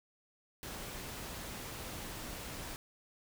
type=noise; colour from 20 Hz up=pink; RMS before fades=-44 dBFS; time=0.63-2.76 s; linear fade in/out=0 ms; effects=none

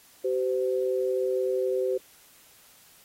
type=tone pair together; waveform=sine; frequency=382.4 / 513.3 Hz; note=G4 / C5; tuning=-43 / -33 cents; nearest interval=perfect fourth; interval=510 cents; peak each=-26 / -27 dBFS; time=0.24-1.98 s; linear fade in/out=10 ms; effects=white hiss -56 dBFS RMS until 3.04 s + AAC 48 kbps

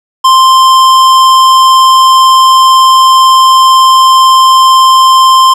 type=tone with hard clipping; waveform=triangle; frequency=1047 Hz; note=C6; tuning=1 cent sharp; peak=-3 dBFS; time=0.24-5.54 s; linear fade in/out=10 ms; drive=18 dB; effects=none

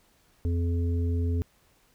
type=harmonic tone; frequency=85.4 Hz; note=F2; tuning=38 cents flat; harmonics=1 / 3 / 5; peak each=-24 / -34 / -38 dBFS; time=0.45-1.42 s; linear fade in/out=0 ms; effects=pink hiss -64 dBFS RMS until 1.94 s

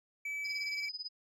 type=tone; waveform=triangle; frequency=2299 Hz; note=D7; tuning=37 cents flat; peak=-34 dBFS; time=0.25-0.89 s; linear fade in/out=5 ms
type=tone with tremolo; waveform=sine; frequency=4994 Hz; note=D#8; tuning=6 cents sharp; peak=-36 dBFS; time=0.44-1.09 s; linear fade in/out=20 ms; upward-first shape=sine; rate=18 Hz; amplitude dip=90%
effects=none

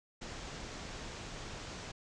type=low-pass noise; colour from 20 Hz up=pink; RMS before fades=-45 dBFS; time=0.21-1.92 s; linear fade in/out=10 ms; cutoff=7500 Hz; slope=48 dB/octave; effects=none

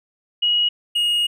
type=tone pair in turn; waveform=sine / triangle; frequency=2900 / 2870 Hz; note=F#7 / F7; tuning=-35 / +47 cents; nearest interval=unison; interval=18 cents; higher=first; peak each=-15 dBFS; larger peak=neither; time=0.42-0.69 / 0.95-1.27 s; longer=second; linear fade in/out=10 ms; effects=none

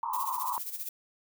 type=band-pass noise; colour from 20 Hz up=pink; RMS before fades=-33 dBFS; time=0.03-0.58 s; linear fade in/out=0 ms; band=920 to 1100 Hz; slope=96 dB/octave
type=noise with tremolo; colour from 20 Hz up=violet; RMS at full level=-35 dBFS; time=0.13-0.89 s; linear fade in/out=5 ms; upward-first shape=sine; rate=15 Hz; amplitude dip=70%
effects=none

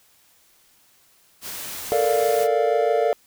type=noise; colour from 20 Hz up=white; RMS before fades=-33 dBFS; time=1.41-2.48 s; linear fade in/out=50 ms
type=chord; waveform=triangle; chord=Bb major seventh; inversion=third; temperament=equal; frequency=440 / 466.2 / 587.3 / 698.5 Hz; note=A4 / Bb4 / D5 / F5; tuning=0 / 0 / 0 / 0 cents; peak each=-21 dBFS; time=1.92-3.13 s; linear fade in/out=0 ms
effects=white hiss -58 dBFS RMS until 3.26 s

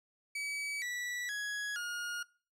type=tone with pitch steps; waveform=40% pulse; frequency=2283 / 1953.3 / 1671.3 / 1429.9 Hz; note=D7 / B6 / G#6 / F6; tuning=-50 / -20 / +10 / +40 cents; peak=-35 dBFS; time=0.35-2.23 s; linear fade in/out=5 ms; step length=470 ms; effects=noise-tail reverb RT60 0.4 s tail -23 dB re dry + low-pass 11000 Hz 12 dB/octave

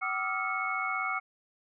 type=tone cluster; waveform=sine; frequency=759 / 1177 / 1272 / 1390 / 2201 Hz; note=F#5 / D6 / D#6 / F6 / C#7; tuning=+44 / +3 / +38 / -9 / -13 cents; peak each=-37 / -37 / -36 / -36 / -33 dBFS; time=0.01-1.2 s; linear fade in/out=20 ms; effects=none

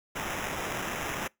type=noise with sample-and-hold; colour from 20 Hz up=violet; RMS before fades=-34 dBFS; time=0.15-1.28 s; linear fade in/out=10 ms; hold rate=4410 Hz; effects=noise-tail reverb RT60 0.2 s tail -25 dB re dry

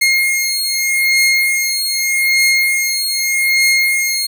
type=beating tone pair; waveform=sawtooth; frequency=2140 / 2140.82 Hz; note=C7 / C7; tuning=+38 / +39 cents; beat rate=0.82 Hz; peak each=-12 dBFS; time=0.01-4.27 s; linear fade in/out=10 ms; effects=none

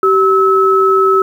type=tone pair together; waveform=sine; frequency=385 / 1297 Hz; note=G4 / E6; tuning=-31 / -28 cents; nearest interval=octave + major sixth; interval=2103 cents; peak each=-10 dBFS; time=0.03-1.22 s; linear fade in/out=2 ms; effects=7-bit

